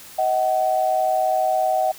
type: tone pair together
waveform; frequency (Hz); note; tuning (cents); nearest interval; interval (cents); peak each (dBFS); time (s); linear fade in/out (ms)
sine; 633.2 / 753; D#5 / F#5; +30 / +30; minor third; 300; -21 / -19; 0.18-1.92; 10
effects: white hiss -42 dBFS RMS until 1.98 s